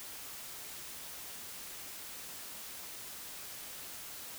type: silence
effects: white hiss -46 dBFS RMS until 4.38 s